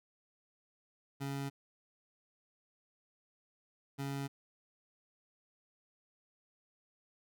25% pulse tone pair in turn, 138.6 / 138.6 Hz, C#3 / C#3, 0 / 0 cents, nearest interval unison, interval 0 cents, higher neither, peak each -33 / -33 dBFS, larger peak neither, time 1.2-1.5 / 3.98-4.28 s, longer neither, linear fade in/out 20 ms, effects none

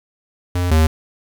square tone pair in turn, 89 / 79.15 Hz, F2 / D#2, +33 / +30 cents, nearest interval major second, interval 203 cents, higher first, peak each -17 / -11 dBFS, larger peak second, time 0.55-0.71 / 0.71-0.87 s, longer neither, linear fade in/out 5 ms, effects 8-bit

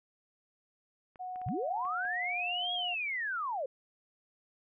clicks, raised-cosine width 0.5 ms, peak -38 dBFS, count 6, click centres 1.158 / 1.359 / 1.416 / 1.487 / 1.852 / 2.052 s
sine tone with pitch glide, 735 to 715.7 Hz, F#5 to F5, -12 to +42 cents, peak -37 dBFS, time 1.19-2.95 s, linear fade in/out 20 ms, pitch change -46 cents, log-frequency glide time 1.65-2.34 s
sine linear two-way sweep, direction up then down, 81.8 to 3326 to 490.9 Hz, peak -32 dBFS, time 1.46-3.66 s, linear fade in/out 5 ms, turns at 2.73 s
effects none

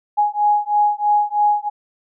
sine beating tone pair, 830.6 / 833.7 Hz, G#5 / G#5, 0 / +6 cents, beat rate 3.1 Hz, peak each -17 / -17 dBFS, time 0.17-1.7 s, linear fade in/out 20 ms, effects none

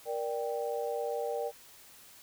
sine chord, G minor, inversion first, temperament just, 470.4 / 588 / 784 Hz, Bb4 / D5 / G5, +16 / +2 / 0 cents, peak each -34 / -36 / -38 dBFS, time 0.05-1.52 s, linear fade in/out 50 ms, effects white hiss -55 dBFS RMS until 2.22 s

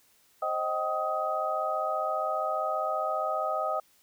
sine tone cluster, 530 / 625 / 771 / 1258 Hz, C5 / D#5 / G5 / D#6, +22 / +8 / -29 / +19 cents, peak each -37 / -31 / -33 / -31 dBFS, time 0.42-3.8 s, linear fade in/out 5 ms, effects white hiss -64 dBFS RMS until 4.02 s

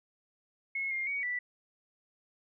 sine tone with pitch steps, 2177 / 2120 / 2246 / 1969 Hz, C#7 / C7 / C#7 / B6, -32 / +22 / +22 / -6 cents, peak -31 dBFS, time 0.75-1.39 s, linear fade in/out 5 ms, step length 160 ms, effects none

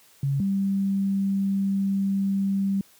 sine tone pair in turn, 138.59 / 196 Hz, C#3 / G3, 0 / 0 cents, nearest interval tritone, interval 600 cents, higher second, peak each -21 dBFS, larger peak neither, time 0.23-0.4 / 0.4-2.81 s, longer second, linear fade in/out 2 ms, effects white hiss -56 dBFS RMS until 2.99 s + high-pass 60 Hz 12 dB/octave

